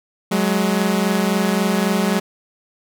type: tone pair together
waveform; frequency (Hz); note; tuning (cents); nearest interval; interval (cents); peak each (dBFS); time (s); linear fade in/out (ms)
sawtooth; 186.69 / 210.4; F#3 / G#3; +16 / +23; major second; 207; -15; 0.31-2.2; 10
effects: none